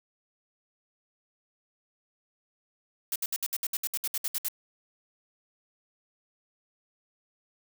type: noise bursts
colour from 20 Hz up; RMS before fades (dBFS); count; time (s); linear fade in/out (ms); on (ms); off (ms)
blue; -30; 14; 3.12-4.484; 2; 38; 64
effects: none